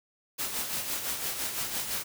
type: noise with tremolo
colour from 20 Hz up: white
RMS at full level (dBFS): -31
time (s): 0.38-2.04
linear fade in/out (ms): 20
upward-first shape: sine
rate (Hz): 5.9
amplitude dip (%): 50
effects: none

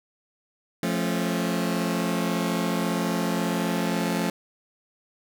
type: chord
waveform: sawtooth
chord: F augmented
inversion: none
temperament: just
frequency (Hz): 174.61 / 218.3 / 272.8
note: F3 / A3 / C#4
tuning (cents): 0 / -13 / -28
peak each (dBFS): -23 / -24 / -26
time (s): 0.83-4.3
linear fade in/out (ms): 2
effects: none

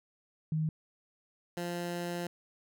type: tone pair in turn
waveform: sine / 15% pulse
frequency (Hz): 156.8 / 174.06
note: D#3 / F3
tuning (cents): +14 / -6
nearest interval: major second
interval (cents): 180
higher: second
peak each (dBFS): -28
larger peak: neither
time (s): 0.52-0.69 / 1.57-2.27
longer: second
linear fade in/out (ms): 2
effects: none

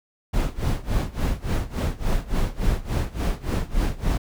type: noise with tremolo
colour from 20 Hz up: brown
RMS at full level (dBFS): -20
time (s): 0.33-4.18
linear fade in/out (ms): 10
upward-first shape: sine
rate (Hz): 3.5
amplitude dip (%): 90
effects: none

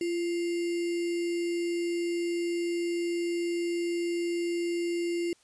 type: tone with sample-and-hold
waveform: sine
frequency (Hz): 343.3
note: F4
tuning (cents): -30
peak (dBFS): -27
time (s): 0.01-5.33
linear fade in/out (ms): 2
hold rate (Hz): 2450
effects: white hiss -64 dBFS RMS until 5.43 s + resampled to 22050 Hz

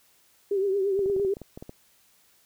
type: tone with vibrato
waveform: sine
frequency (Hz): 392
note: G4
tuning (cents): 0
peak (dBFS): -22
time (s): 0.51-1.34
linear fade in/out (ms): 5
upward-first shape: triangle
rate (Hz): 8.8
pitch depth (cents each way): 81
type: clicks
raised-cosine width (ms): 2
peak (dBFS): -26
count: 11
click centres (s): 0.992 / 1.06 / 1.099 / 1.164 / 1.198 / 1.249 / 1.369 / 1.417 / 1.575 / 1.625 / 1.694
effects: white hiss -62 dBFS RMS until 2.45 s

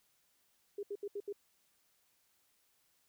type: tone bursts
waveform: sine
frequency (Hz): 405.7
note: G#4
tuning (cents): -41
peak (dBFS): -37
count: 5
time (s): 0.78-1.327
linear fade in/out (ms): 5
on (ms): 51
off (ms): 73
effects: white hiss -74 dBFS RMS until 3.08 s

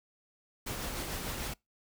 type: noise with tremolo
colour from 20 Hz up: pink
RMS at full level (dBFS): -36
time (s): 0.66-1.54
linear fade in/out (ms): 10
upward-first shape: triangle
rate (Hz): 6.7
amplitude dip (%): 35
effects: noise-tail reverb RT60 0.2 s tail -25 dB re dry

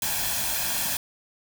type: noise with comb filter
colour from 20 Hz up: white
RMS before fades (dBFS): -27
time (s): 0.02-0.97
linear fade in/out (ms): 2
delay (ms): 1.2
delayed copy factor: +0.6
effects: none

